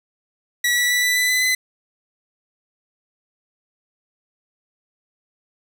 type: tone with pitch steps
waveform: sawtooth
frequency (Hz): 1939 / 1952.5 / 1966.1 / 1979.7 / 1993.5 / 2007 / 2021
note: B6 / B6 / B6 / B6 / B6 / B6 / B6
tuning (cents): -32 / -20 / -8 / +4 / +16 / +27 / +39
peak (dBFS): -13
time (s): 0.64-1.55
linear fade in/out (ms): 5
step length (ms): 130
effects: none